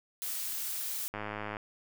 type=noise; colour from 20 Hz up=blue; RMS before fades=-36 dBFS; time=0.22-1.08 s; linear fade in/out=0 ms
type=click train; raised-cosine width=0.5 ms; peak=-22 dBFS; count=46; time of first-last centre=1.14-1.569 s; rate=105 Hz
effects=none